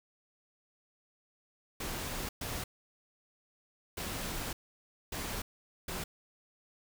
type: noise bursts at uneven times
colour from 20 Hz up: pink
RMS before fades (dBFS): -38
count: 5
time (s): 1.8-2.29 / 2.41-2.64 / 3.97-4.53 / 5.12-5.42 / 5.88-6.04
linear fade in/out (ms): 5
effects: none